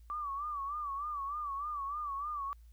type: tone with vibrato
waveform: sine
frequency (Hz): 1156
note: D6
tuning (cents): -28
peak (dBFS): -35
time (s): 0.1-2.53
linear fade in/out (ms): 0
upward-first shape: sine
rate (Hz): 3.3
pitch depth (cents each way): 94
effects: added 57 Hz sine -53 dBFS peak until 2.72 s + white hiss -75 dBFS RMS until 2.72 s